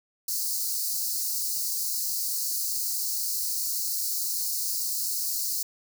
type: high-pass noise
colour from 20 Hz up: white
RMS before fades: -29 dBFS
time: 0.28-5.63 s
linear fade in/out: 5 ms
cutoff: 4200 Hz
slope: 96 dB/octave
effects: none